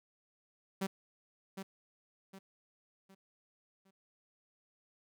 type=tone with echo; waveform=sawtooth; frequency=193 Hz; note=G3; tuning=27 cents flat; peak=-29 dBFS; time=0.81-0.87 s; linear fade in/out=10 ms; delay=760 ms; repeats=4; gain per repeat=-8 dB; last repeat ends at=3.91 s; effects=none